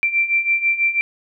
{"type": "beating tone pair", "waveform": "sine", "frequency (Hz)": [2349, 2355.1], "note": ["D7", "D7"], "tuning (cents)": [0, 4], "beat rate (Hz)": 6.1, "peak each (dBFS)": [-21, -17], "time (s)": [0.03, 1.01], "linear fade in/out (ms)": 0, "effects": []}